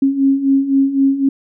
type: beating tone pair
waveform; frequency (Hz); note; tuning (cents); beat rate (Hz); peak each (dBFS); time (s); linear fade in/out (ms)
sine; 270 / 273.9; C#4 / C#4; -45 / -21; 3.9; -17 / -12; 0.02-1.29; 5
effects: none